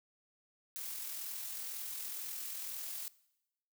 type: noise with amplitude modulation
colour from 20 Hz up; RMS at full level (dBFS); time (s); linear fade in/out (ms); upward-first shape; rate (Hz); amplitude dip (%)
blue; -41; 0.76-3.08; 0; sine; 42; 30
effects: noise-tail reverb RT60 0.9 s tail -21 dB re dry